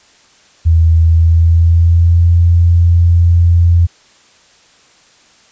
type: tone with pitch glide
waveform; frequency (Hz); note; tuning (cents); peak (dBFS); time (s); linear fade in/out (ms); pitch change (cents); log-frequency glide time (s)
sine; 81.9 to 85.67; E2 to F2; -11 to -33; -5; 0.65-3.87; 20; +78; 1.03-2.33
effects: white hiss -47 dBFS RMS until 5.51 s + resampled to 16000 Hz